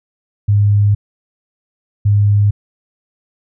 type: tone pair in turn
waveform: sine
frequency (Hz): 102.6 / 102.6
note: G#2 / G#2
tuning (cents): -21 / -21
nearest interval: unison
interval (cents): 0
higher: neither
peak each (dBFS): -8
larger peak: neither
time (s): 0.48-0.95 / 2.05-2.51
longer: first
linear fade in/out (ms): 10
effects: none